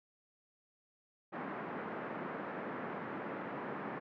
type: band-pass noise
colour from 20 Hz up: pink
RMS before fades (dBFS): -42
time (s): 1.32-4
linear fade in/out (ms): 20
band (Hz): 180 to 1800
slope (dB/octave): 24
effects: none